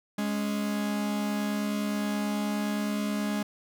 45% pulse tone pair together, 207.7 / 277.2 Hz, G#3 / C#4, 0 / 0 cents, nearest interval perfect fourth, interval 500 cents, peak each -28 / -35 dBFS, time 0.18-3.43 s, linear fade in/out 5 ms, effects none

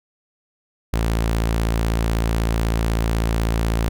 sawtooth tone, 56.1 Hz, A1, 34 cents sharp, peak -14 dBFS, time 0.93-3.89 s, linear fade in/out 5 ms, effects none

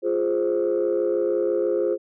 sine chord, F minor, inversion none, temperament equal, 349.2 / 415.3 / 523.3 Hz, F4 / Ab4 / C5, 0 / 0 / 0 cents, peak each -23 dBFS, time 0.02-1.98 s, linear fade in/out 50 ms, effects tanh soft clip ceiling -14 dBFS

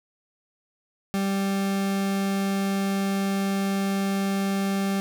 40% pulse tone, 196 Hz, G3, in tune, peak -22 dBFS, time 1.14-5 s, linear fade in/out 0 ms, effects none

